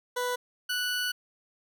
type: tone pair in turn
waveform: 20% pulse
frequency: 493.9 / 1480 Hz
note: B4 / F#6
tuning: 0 / 0 cents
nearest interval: octave + perfect fifth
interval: 1900 cents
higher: second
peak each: -23 dBFS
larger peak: neither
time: 0.16-0.36 / 0.69-1.12 s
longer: second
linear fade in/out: 10 ms
effects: none